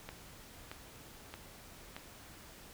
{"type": "click train", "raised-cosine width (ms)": 0.3, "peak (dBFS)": -27, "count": 4, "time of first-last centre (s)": [0.09, 1.965], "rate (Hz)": 1.6, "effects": ["pink hiss -54 dBFS RMS until 2.73 s"]}